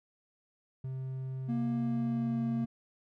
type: tone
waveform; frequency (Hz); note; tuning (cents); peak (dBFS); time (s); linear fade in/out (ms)
triangle; 131.3; C3; +6; -33; 0.84-2.65; 5
type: tone with pitch glide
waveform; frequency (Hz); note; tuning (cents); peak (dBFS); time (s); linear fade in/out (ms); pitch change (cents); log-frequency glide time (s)
triangle; 235.1 to 230.7; A#3 to A#3; +15 to -18; -28; 1.48-2.66; 20; -33; 1.7-2.42
effects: none